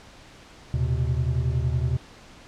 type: tone cluster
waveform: triangle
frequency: 77.9 / 119.7 / 130.5 Hz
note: D#2 / A#2 / C3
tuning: +3 / +46 / -4 cents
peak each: -24 dBFS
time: 0.74-1.97 s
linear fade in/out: 0 ms
effects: pink hiss -48 dBFS RMS until 2.47 s + low-pass 6000 Hz 12 dB/octave